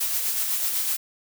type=noise with tremolo; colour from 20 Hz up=blue; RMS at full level=-24 dBFS; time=0-0.97 s; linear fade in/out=10 ms; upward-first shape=sine; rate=8 Hz; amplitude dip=35%; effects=none